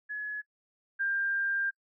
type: tone pair in turn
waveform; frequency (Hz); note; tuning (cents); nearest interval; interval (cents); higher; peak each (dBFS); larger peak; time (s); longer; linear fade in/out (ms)
sine; 1695 / 1593.9; G#6 / G6; +35 / +28; minor second; 107; first; -33 / -27; second; 0.09-0.42 / 0.99-1.71; second; 20
effects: noise-tail reverb RT60 0.1 s tail -25 dB re dry